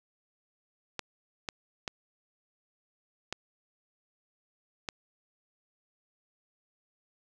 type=clicks; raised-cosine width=0.2 ms; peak=-16 dBFS; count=5; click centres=0.993 / 1.488 / 1.878 / 3.326 / 4.888 s; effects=none